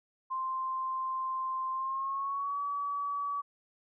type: tone with pitch glide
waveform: sine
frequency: 1046.5 to 1141.2 Hz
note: C6 to C#6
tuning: 0 to +50 cents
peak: -31 dBFS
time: 0.3-3.42 s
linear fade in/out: 20 ms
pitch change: +150 cents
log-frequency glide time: 1.72-2.6 s
effects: none